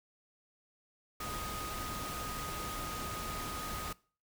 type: tone in noise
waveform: sine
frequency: 1245 Hz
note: D#6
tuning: 1 cent sharp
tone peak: -42 dBFS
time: 1.2-3.93 s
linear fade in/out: 5 ms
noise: pink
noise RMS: -41 dBFS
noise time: 1.2-3.93 s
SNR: -4 dB
effects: noise-tail reverb RT60 0.4 s tail -22 dB re dry